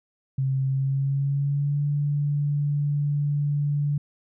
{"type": "tone with pitch glide", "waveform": "sine", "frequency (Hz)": [133.9, 145.18], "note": ["C3", "D3"], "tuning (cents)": [40, -20], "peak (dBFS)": -21, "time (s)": [0.38, 3.98], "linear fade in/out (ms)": 5, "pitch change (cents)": 140, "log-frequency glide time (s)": [0.67, 1.84], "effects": []}